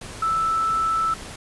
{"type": "tone in noise", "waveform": "sine", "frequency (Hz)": 1318.5, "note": "E6", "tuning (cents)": 0, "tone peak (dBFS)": -19, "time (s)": [0.22, 1.14], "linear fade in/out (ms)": 5, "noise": "pink", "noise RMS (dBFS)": -37, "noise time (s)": [0.01, 1.36], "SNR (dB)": 15, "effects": ["resampled to 24000 Hz"]}